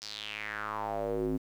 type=tone with band-pass filter sweep; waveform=square; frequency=52.9 Hz; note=G#1; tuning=33 cents sharp; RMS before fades=-35 dBFS; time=0.01-1.38 s; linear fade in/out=20 ms; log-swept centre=5300 to 270 Hz; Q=4.4; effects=10-bit